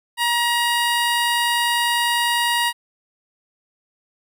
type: tone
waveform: 15% pulse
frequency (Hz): 950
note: A#5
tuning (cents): +33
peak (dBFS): -11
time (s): 0.17-2.73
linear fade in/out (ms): 50
effects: none